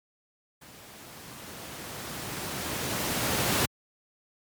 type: noise with level ramp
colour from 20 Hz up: pink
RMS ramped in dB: -49 to -24 dBFS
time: 0.61-3.66 s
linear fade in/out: 10 ms
effects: high-pass 100 Hz 12 dB/octave + MP3 96 kbps